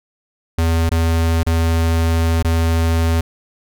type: tone with dropouts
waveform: square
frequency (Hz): 82.41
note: E2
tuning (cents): 0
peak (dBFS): -14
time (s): 0.58-3.21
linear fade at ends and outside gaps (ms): 5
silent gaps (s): 0.893-0.914 / 1.432-1.465 / 2.426-2.446
effects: none